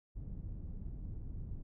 pink low-pass noise, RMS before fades -43 dBFS, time 0.15-1.63 s, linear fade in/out 20 ms, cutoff 140 Hz, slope 12 dB/octave, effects none

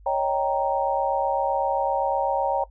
sine chord, Eb dominant seventh, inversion third, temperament equal, 554.4 / 622.3 / 784 / 932.3 Hz, Db5 / Eb5 / G5 / Bb5, 0 / 0 / 0 / 0 cents, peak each -25 / -31 / -25 / -26 dBFS, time 0.06-2.64 s, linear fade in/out 5 ms, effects noise-tail reverb RT60 0.1 s tail -18 dB re dry + added 50 Hz sine -46 dBFS peak until 2.7 s

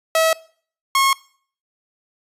sawtooth tone pair in turn, 646 / 1086.4 Hz, E5 / C#6, -35 / -35 cents, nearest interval major sixth, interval 900 cents, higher second, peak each -10 dBFS, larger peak neither, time 0.15-0.33 / 0.95-1.13 s, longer neither, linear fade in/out 2 ms, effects noise-tail reverb RT60 0.5 s tail -22 dB re dry + resampled to 32000 Hz

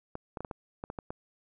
clicks, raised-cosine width 1 ms, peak -23 dBFS, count 9, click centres 0.154 / 0.372 / 0.406 / 0.448 / 0.512 / 0.839 / 0.901 / 0.988 / 1.105 s, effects none

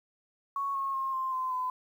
sine tone with pitch steps, 1108.7 / 1089 / 1069.7 / 1050.7 / 1032.1 / 1013.8 Hz, C#6 / C#6 / C6 / C6 / C6 / B5, 0 / -31 / +38 / +7 / -24 / +45 cents, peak -29 dBFS, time 0.56-1.7 s, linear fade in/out 2 ms, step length 190 ms, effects 10-bit

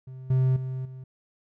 triangle tone with level steps, 130 Hz, C3, 11 cents flat, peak -36 / -17 / -27 / -36 dBFS, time 0.07-1.04 s, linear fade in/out 5 ms, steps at 0.3 / 0.56 / 0.85 s, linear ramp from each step 5 ms, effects none

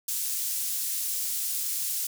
pink high-pass noise, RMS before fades -30 dBFS, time 0.08-2.07 s, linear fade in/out 5 ms, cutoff 7800 Hz, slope 12 dB/octave, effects none

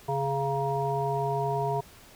harmonic tone with a mistuned harmonic, 138.59 Hz, C#3, in tune, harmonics 1 / 3 / 5 / 7, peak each -31 / -31 / -31 / -31 dBFS, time 0.08-1.81 s, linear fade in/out 10 ms, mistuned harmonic 7, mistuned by -48 cents, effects pink hiss -52 dBFS RMS until 2.15 s

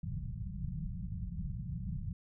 white low-pass noise, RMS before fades -39 dBFS, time 0.03-2.13 s, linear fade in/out 5 ms, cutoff 190 Hz, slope 96 dB/octave, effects none

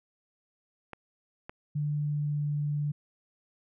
clicks, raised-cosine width 0.5 ms, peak -25 dBFS, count 2, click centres 0.933 / 1.495 s
sine tone with pitch glide, 147.9 to 146.96 Hz, D3 to D3, +13 to +2 cents, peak -27 dBFS, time 1.75-2.92 s, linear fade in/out 10 ms, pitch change -11 cents, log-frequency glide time 1.98-2.47 s
effects none

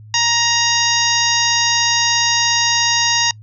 harmonic tone with a mistuned harmonic, 937 Hz, A#5, 9 cents sharp, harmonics 1 / 2 / 3 / 4 / 5 / 6 / 7, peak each -21 / -21 / -21 / -21 / -21 / -21 / -21 dBFS, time 0.14-3.31 s, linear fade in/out 2 ms, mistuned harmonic 5, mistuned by +65 cents, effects noise-tail reverb RT60 0.1 s tail -26 dB re dry + added 107 Hz sine -36 dBFS peak until 3.42 s

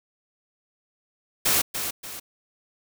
white noise with echo, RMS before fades -21 dBFS, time 1.45-1.62 s, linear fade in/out 10 ms, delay 290 ms, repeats 2, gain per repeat -8 dB, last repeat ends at 2.2 s, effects none

